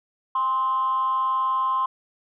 sine tone with frequency modulation, 1046.5 Hz, C6, in tune, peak -19 dBFS, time 0.35-1.86 s, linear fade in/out 5 ms, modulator 238 Hz, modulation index 0.34, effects tanh soft clip ceiling -16 dBFS

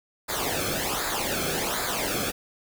pink noise with flanger, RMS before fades -28 dBFS, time 0.28-2.32 s, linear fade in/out 20 ms, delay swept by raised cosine 0.34 to 1.07 ms, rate 1.3 Hz, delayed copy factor -0.75, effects none

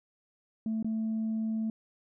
sine tone with dropouts, 221.1 Hz, A3, 9 cents sharp, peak -27 dBFS, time 0.66-1.7 s, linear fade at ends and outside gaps 2 ms, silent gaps 0.827-0.845 s, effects tanh soft clip ceiling -26 dBFS

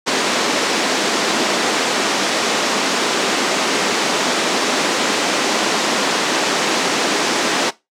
pink band-pass noise, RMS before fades -18 dBFS, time 0.06-7.71 s, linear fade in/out 20 ms, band 240 to 7200 Hz, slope 24 dB/octave, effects noise-tail reverb RT60 0.2 s tail -18 dB re dry

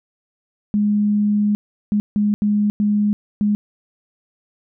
sine tone bursts at uneven times, 207.7 Hz, G#3, in tune, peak -14 dBFS, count 6, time 0.74-1.55 / 1.92-2 / 2.16-2.34 / 2.42-2.7 / 2.8-3.13 / 3.41-3.55 s, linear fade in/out 0 ms, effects none

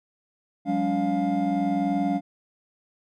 triangle tone cluster, 180.3 / 200.8 / 283.6 / 702 Hz, F#3 / G3 / C#4 / F5, -45 / +42 / +40 / +9 cents, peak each -29 / -26 / -23 / -26 dBFS, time 0.65-2.21 s, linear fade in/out 50 ms, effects none

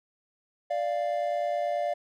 triangle tone pair together, 587.3 / 696.7 Hz, D5 / F5, 0 / -4 cents, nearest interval minor third, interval 296 cents, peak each -27 dBFS, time 0.7-1.94 s, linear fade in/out 10 ms, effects none

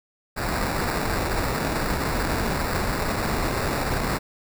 pink noise with sample-and-hold, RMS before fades -25 dBFS, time 0.36-4.19 s, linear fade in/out 20 ms, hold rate 3150 Hz, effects none

